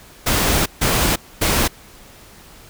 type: noise bursts at uneven times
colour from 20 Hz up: pink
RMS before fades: -17 dBFS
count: 3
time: 0.26-0.66 / 0.81-1.16 / 1.41-1.68 s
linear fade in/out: 10 ms
effects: pink hiss -44 dBFS RMS until 2.69 s